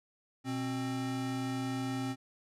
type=tone pair together; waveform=square; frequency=123.7 / 264.4 Hz; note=B2 / C4; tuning=+3 / +18 cents; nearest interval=octave + minor second; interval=1315 cents; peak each=-39 / -35 dBFS; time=0.44-2.16 s; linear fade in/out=50 ms; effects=low-pass 10000 Hz 12 dB/octave